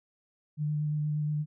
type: tone with vibrato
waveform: sine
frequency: 150.3 Hz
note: D3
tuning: 40 cents sharp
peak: -27 dBFS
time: 0.57-1.46 s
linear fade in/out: 50 ms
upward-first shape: square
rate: 8.5 Hz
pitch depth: 11 cents each way
effects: none